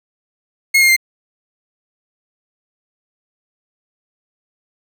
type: tone with pitch steps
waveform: 40% pulse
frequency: 2161 / 2129 / 2097 Hz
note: C#7 / C7 / C7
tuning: -45 / +30 / +3 cents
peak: -8 dBFS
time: 0.74-0.965 s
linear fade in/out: 10 ms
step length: 75 ms
effects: none